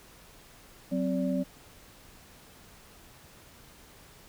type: tone cluster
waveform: sine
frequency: 186.3 / 262.2 / 578 Hz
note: F#3 / C4 / D5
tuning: +12 / +4 / -28 cents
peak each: -30 / -29 / -34 dBFS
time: 0.91-1.44 s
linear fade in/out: 20 ms
effects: pink hiss -54 dBFS RMS until 4.28 s